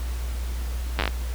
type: slowing click train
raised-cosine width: 0.3 ms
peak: -7 dBFS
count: 7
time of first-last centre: 0.99-1.077 s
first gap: 9 ms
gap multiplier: 1.19
effects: added 60 Hz sine -26 dBFS peak until 1.34 s + pink hiss -41 dBFS RMS until 1.34 s